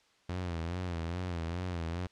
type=tone with vibrato; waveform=sawtooth; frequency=86.6 Hz; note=F2; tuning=14 cents flat; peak=-30 dBFS; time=0.29-2.07 s; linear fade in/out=5 ms; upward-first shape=sine; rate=2.4 Hz; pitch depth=97 cents each way; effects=white hiss -67 dBFS RMS until 2.11 s + low-pass 5000 Hz 12 dB/octave